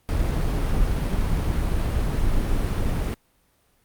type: noise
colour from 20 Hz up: brown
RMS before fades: -22 dBFS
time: 0.09-3.14 s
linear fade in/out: 0 ms
effects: pink hiss -64 dBFS RMS until 3.84 s + Opus 32 kbps